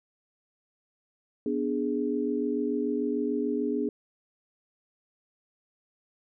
sine chord, G# diminished, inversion first, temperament equal, 246.9 / 293.7 / 415.3 Hz, B3 / D4 / G#4, 0 / 0 / 0 cents, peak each -30 dBFS, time 1.46-3.89 s, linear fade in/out 2 ms, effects none

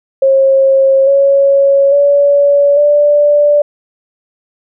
sine tone with pitch steps, 539 / 554.2 / 569.7 / 585.8 Hz, C#5 / C#5 / C#5 / D5, -49 / -1 / +47 / -5 cents, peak -5 dBFS, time 0.22-3.62 s, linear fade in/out 5 ms, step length 850 ms, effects none

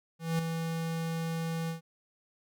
square tone with ADSR envelope, 164.3 Hz, E3, 5 cents flat, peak -26 dBFS, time 0.19-1.81 s, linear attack 200 ms, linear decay 3 ms, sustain -6 dB, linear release 120 ms, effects none

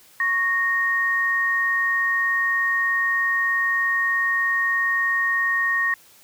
sine tone pair together, 1105 / 1858.4 Hz, C#6 / A#6, -6 / -6 cents, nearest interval major sixth, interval 900 cents, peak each -27 / -19 dBFS, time 0.2-5.94 s, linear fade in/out 2 ms, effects white hiss -52 dBFS RMS until 6.23 s

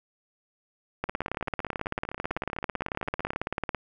two click trains, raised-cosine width 0.5 ms, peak -21 / -13 dBFS, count 36 / 50, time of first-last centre 1.09-3.334 / 1.04-3.747 s, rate 15.6 / 18.1 Hz, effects none

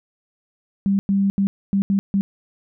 sine tone bursts at uneven times, 197.1 Hz, G3, 10 cents sharp, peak -15 dBFS, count 6, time 0.86-0.99 / 1.09-1.3 / 1.38-1.47 / 1.73-1.82 / 1.9-1.99 / 2.14-2.21 s, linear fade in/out 0 ms, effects none

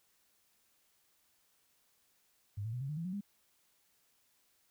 sine tone with pitch steps, 101.7 / 112.19 / 123.77 / 136.54 / 150.63 / 166.17 / 183.31 / 202.2 Hz, G#2 / A2 / B2 / C#3 / D3 / E3 / F#3 / G#3, -36 / +34 / +4 / -26 / +44 / +14 / -16 / -46 cents, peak -36 dBFS, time 2.57-3.21 s, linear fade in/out 10 ms, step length 80 ms, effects white hiss -73 dBFS RMS until 4.7 s

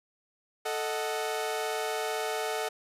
sawtooth chord, D# diminished, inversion second, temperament equal, 440 / 622.3 / 740 Hz, A4 / D#5 / F#5, 0 / 0 / 0 cents, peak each -29 / -32 / -31 dBFS, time 0.65-2.69 s, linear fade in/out 10 ms, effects resampled to 32000 Hz

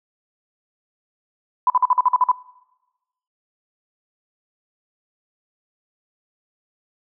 sine tone bursts, 1000 Hz, B5, 21 cents sharp, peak -12 dBFS, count 9, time 1.67-2.316 s, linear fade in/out 2 ms, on 30 ms, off 47 ms, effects noise-tail reverb RT60 1.0 s tail -21 dB re dry

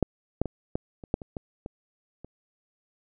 clicks, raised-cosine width 2 ms, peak -8 / -10 / -18 / -14 / -28 / -10 / -25 / -20 / -22 / -28 dBFS, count 10, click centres 0.027 / 0.416 / 0.457 / 0.755 / 1.038 / 1.141 / 1.218 / 1.368 / 1.661 / 2.246 s, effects none

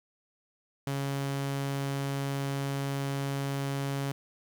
sawtooth tone, 138.59 Hz, C#3, in tune, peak -26 dBFS, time 0.87-4.12 s, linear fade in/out 2 ms, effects 9-bit

